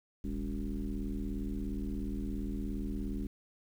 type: tone with frequency modulation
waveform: sine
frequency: 125.4 Hz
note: B2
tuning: 27 cents sharp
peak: -33 dBFS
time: 0.24-3.27 s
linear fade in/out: 5 ms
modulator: 77.1 Hz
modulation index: 2.4
effects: 10-bit